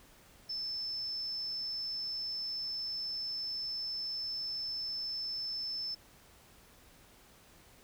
sine tone, 5274 Hz, E8, in tune, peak -35 dBFS, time 0.49-5.95 s, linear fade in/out 10 ms, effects pink hiss -60 dBFS RMS until 7.83 s

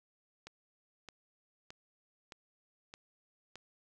click train, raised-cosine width 0.2 ms, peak -30 dBFS, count 6, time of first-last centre 0.47-3.556 s, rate 1.62 Hz, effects none

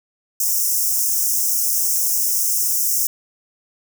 white high-pass noise, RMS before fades -19 dBFS, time 0.4-3.07 s, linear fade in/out 2 ms, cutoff 5300 Hz, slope 96 dB/octave, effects none

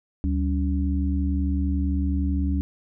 sine tone cluster, 73.5 / 191.3 / 282.3 Hz, D2 / G3 / C#4, +2 / -42 / +32 cents, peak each -22 / -29 / -28 dBFS, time 0.24-2.61 s, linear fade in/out 0 ms, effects none

